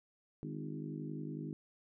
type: harmonic tone with a mistuned harmonic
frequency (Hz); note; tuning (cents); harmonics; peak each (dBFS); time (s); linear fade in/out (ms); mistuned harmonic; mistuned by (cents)
51; G#1; -31; 3 / 4 / 5 / 6 / 7 / 8; -43 / -48 / -46 / -46 / -52 / -54; 0.43-1.53; 0; 6; +41
effects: none